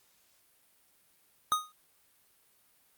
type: tone with exponential decay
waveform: square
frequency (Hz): 1244.5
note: D#6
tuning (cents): 0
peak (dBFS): -22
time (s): 1.52-1.72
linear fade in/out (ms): 0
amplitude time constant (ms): 43
effects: white hiss -67 dBFS RMS until 2.97 s + Opus 48 kbps